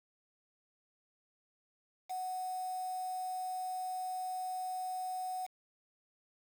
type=tone with quantisation; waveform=sine; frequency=740 Hz; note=F#5; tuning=in tune; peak=-36 dBFS; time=2.09-5.47 s; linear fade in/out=20 ms; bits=8; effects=none